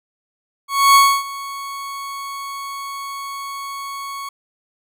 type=tone with ADSR envelope; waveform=40% pulse; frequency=1108.7 Hz; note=C#6; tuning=in tune; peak=-6 dBFS; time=0.68-4.29 s; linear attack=270 ms; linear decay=280 ms; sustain=-20 dB; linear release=4 ms; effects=none